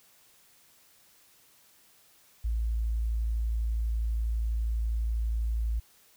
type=tone; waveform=sine; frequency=56.1 Hz; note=A1; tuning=34 cents sharp; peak=-26 dBFS; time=2.44-5.8 s; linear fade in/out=10 ms; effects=white hiss -61 dBFS RMS until 6.16 s